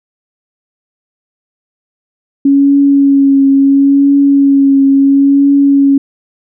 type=tone with vibrato; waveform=sine; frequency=277.2 Hz; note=C#4; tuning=in tune; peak=-4 dBFS; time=2.45-5.98 s; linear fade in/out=5 ms; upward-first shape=triangle; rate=0.73 Hz; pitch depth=25 cents each way; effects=none